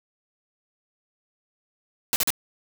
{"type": "noise bursts", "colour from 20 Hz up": "white", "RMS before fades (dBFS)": -22, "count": 3, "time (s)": [2.13, 2.304], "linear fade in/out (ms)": 0, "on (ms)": 30, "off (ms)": 42, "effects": []}